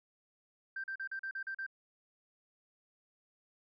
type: tone bursts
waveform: sine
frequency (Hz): 1568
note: G6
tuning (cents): 0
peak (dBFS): -36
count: 8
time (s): 0.76-1.665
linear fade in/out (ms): 5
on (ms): 79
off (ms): 39
effects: tanh soft clip ceiling -32 dBFS

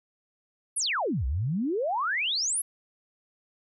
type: exponential two-way sweep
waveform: sine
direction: down then up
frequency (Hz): 11540 to 59.4 to 11540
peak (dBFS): -25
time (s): 0.76-2.62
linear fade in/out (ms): 10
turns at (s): 1.26
effects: none

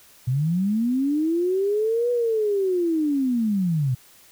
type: linear two-way sweep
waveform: sine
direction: up then down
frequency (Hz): 120 to 490 to 120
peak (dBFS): -19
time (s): 0.27-3.95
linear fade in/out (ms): 10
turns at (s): 2.11
effects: white hiss -52 dBFS RMS until 4.31 s

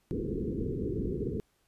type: low-pass noise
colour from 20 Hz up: white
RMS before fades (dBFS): -33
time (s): 0.11-1.4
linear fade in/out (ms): 0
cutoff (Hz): 460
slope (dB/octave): 96
effects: pink hiss -72 dBFS RMS until 1.67 s + resampled to 32000 Hz

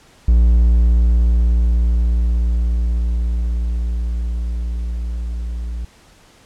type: tone with level ramp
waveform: triangle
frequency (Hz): 58.27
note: A#1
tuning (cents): 0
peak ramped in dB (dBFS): -6 to -20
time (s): 0.28-5.85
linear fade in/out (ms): 5
effects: pink hiss -49 dBFS RMS until 6.45 s + low-pass 9000 Hz 12 dB/octave

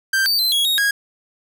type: tone with pitch steps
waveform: 45% pulse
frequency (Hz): 1571 / 4597 / 4085 / 3326 / 3759 / 1643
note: G6 / D8 / C8 / G#7 / A#7 / G#6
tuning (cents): +3 / -38 / -42 / +2 / +14 / -19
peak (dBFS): -15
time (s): 0.13-0.91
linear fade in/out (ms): 5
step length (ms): 130
effects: none

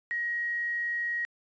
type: tone with quantisation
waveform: sine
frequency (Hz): 1892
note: A#6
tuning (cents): +25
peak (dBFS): -28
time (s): 0.11-1.25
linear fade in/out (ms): 0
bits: 9
effects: resampled to 16000 Hz

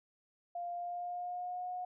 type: tone with pitch glide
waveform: sine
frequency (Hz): 698.5 to 725.2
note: F5 to F#5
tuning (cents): 0 to -35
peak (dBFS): -37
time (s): 0.55-1.85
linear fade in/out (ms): 5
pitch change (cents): +65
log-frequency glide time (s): 0.72-1.69
effects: none

